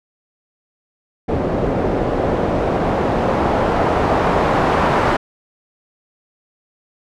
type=noise with low-pass filter sweep; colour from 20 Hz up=white; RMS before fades=-17 dBFS; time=1.28-5.17 s; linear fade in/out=10 ms; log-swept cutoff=460 to 1000 Hz; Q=0.99; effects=none